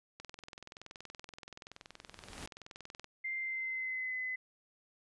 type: click train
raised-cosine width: 0.2 ms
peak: -30 dBFS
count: 61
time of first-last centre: 0.2-3.044 s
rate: 21.1 Hz
type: noise with exponential growth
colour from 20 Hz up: pink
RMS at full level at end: -44 dBFS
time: 1.72-2.46 s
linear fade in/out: 1 ms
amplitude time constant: 160 ms
type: tone with pitch glide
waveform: sine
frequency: 2093 to 2025 Hz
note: C7 to B6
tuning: 0 to +43 cents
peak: -35 dBFS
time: 3.24-4.36 s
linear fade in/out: 10 ms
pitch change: -57 cents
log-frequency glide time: 3.37-4.16 s
effects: resampled to 24000 Hz